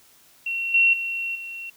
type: tone with level steps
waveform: sine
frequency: 2728 Hz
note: F7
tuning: 41 cents flat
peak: -24 / -14 / -25 / -32 dBFS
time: 0.46-1.7 s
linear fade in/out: 5 ms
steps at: 0.74 / 0.93 / 1.35 s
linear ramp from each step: 5 ms
effects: white hiss -55 dBFS RMS until 1.76 s